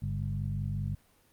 harmonic tone with a mistuned harmonic, 50 Hz, G1, 35 cents sharp, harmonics 1 / 2 / 3 / 4, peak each -39 / -33 / -35 / -41 dBFS, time 0.02-0.95 s, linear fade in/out 5 ms, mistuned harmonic 3, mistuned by -55 cents, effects pink hiss -65 dBFS RMS until 1.32 s + Opus 32 kbps

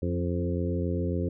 harmonic tone with a mistuned harmonic, 87.31 Hz, F2, in tune, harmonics 1 / 2 / 3 / 4 / 5 / 6, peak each -29 / -32 / -34 / -35 / -36 / -37 dBFS, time 0.02-1.29 s, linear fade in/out 5 ms, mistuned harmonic 3, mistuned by +23 cents, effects none

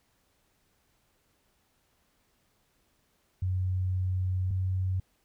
sine tone pair in turn, 92.5 / 93.36 Hz, F#2 / F#2, 0 / +16 cents, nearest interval unison, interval 16 cents, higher second, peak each -26 dBFS, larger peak neither, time 3.42-4.51 / 4.51-5 s, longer first, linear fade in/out 5 ms, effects pink hiss -71 dBFS RMS until 5.24 s

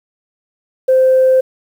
sine tone, 520 Hz, C5, 11 cents flat, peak -6 dBFS, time 0.88-1.41 s, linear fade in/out 10 ms, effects tanh soft clip ceiling -3 dBFS + 7-bit

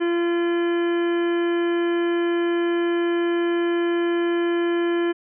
harmonic tone with a mistuned harmonic, 343.2 Hz, F4, 30 cents flat, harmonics 1 / 2 / 3 / 4 / 5 / 6 / 7 / 9, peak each -19 / -35 / -35 / -38 / -33 / -43 / -41 / -40 dBFS, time 0-5.13 s, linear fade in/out 20 ms, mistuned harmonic 9, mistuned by -25 cents, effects none

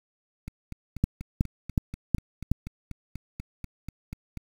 two click trains, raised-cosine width 5 ms, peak -9 / -24 dBFS, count 5 / 17, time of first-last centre 1.04-2.516 / 0.48-4.373 s, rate 2.71 / 4.11 Hz, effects 7-bit

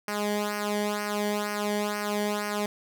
sawtooth tone with flanger, 207.6 Hz, G#3, in tune, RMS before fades -29 dBFS, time 0.08-2.66 s, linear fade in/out 2 ms, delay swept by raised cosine 0.27 to 0.78 ms, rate 2.1 Hz, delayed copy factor -0.8, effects none

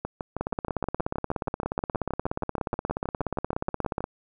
two click trains, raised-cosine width 1 ms, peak -16 / -13 dBFS, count 26 / 62, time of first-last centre 0.05-4.006 / 0.41-4.041 s, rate 6.32 / 16.8 Hz, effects none

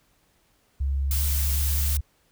sine tone with pitch glide, 68.6 to 70.98 Hz, C#2 to C#2, -17 to +42 cents, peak -22 dBFS, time 0.8-2.01 s, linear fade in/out 10 ms, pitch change +59 cents, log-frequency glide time 1.04-1.24 s
blue noise, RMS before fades -29 dBFS, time 1.11-1.97 s, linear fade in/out 2 ms
effects pink hiss -65 dBFS RMS until 2.31 s

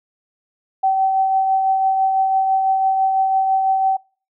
sine tone with tremolo, 768 Hz, G5, 36 cents flat, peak -12 dBFS, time 0.83-3.97 s, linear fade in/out 10 ms, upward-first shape triangle, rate 6 Hz, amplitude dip 35%, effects noise-tail reverb RT60 0.4 s tail -26 dB re dry

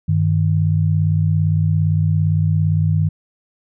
sine tone pair together, 98 / 155.57 Hz, G2 / D#3, 0 / 0 cents, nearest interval minor sixth, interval 800 cents, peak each -16 dBFS, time 0.08-3.09 s, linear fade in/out 10 ms, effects none

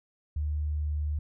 sine tone, 74.9 Hz, D2, 35 cents sharp, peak -27 dBFS, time 0.36-1.19 s, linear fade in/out 5 ms, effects none

